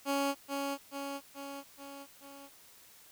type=tone with echo; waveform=15% pulse; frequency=278.6 Hz; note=C#4; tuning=9 cents sharp; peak=-23 dBFS; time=0.05-0.35 s; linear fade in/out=50 ms; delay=430 ms; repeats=5; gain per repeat=-4 dB; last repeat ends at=2.5 s; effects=white hiss -58 dBFS RMS until 3.11 s